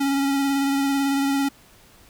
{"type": "tone with vibrato", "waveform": "square", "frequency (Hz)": 276.6, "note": "C#4", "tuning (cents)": -4, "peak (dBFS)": -20, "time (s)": [0, 1.49], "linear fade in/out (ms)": 10, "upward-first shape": "sine", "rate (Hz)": 18, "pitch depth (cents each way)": 20, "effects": ["pink hiss -52 dBFS RMS until 2.09 s"]}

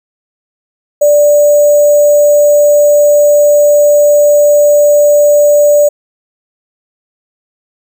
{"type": "tone with sample-and-hold", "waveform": "sine", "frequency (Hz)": 587.3, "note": "D5", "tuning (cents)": 0, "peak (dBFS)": -3, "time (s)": [1.01, 5.89], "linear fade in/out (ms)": 10, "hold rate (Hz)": 7350, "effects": []}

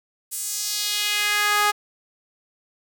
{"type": "tone with high-pass filter sweep", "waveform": "sawtooth", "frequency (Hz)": 415.3, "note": "G#4", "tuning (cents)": 0, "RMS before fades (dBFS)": -23, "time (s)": [0.31, 1.72], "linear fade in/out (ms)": 20, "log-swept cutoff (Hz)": [9400, 1000], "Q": 1.6, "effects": []}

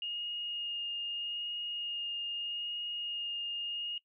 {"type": "tone with vibrato", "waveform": "sine", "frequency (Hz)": 2847, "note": "F7", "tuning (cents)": 33, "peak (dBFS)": -35, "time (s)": [0.02, 3.98], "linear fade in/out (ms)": 2, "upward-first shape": "sine", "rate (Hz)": 0.8, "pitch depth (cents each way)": 11, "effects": ["noise-tail reverb RT60 0.1 s tail -19 dB re dry"]}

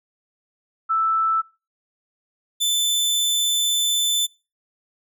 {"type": "tone pair in turn", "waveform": ["sine", "sawtooth"], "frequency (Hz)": [1320, 3524], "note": ["E6", "A7"], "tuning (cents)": [2, 2], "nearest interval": "octave + perfect fourth", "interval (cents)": 1700, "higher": "second", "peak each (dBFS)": [-17, -15], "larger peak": "second", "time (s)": [[0.89, 1.42], [2.6, 4.27]], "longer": "second", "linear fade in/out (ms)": 20, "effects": ["noise-tail reverb RT60 0.3 s tail -23 dB re dry"]}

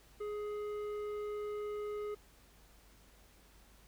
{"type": "tone with tanh clipping", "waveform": "triangle", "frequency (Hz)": 417.9, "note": "G#4", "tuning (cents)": 11, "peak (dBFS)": -39, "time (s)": [0.2, 2.15], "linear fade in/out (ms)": 10, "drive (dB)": 14, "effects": ["added 50 Hz sine -63 dBFS peak until 3.87 s", "pink hiss -64 dBFS RMS until 3.87 s"]}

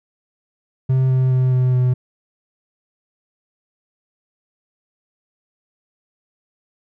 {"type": "tone with pitch steps", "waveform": "triangle", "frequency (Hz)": [130.81, 129.61, 128.41, 127.23, 126.06], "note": ["C3", "C3", "C3", "C3", "B2"], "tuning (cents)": [0, -16, -32, -48, 36], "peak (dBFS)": -11, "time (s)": [0.89, 1.94], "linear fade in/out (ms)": 10, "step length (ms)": 210, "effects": []}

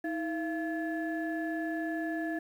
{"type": "tone cluster", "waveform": "sine", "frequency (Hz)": [320.2, 682, 1718], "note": ["D#4", "F5", "A6"], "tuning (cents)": [50, -41, -42], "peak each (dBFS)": [-32, -37, -38], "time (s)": [0.04, 2.39], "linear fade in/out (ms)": 5, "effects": ["tanh soft clip ceiling -24 dBFS", "10-bit"]}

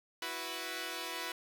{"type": "chord", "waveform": "5% pulse", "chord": "E suspended second", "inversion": "none", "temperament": "equal", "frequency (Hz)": [329.6, 370, 493.9], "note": ["E4", "F#4", "B4"], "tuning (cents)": [0, 0, 0], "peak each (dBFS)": -31, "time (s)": [0.22, 1.32], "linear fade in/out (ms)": 2, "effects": []}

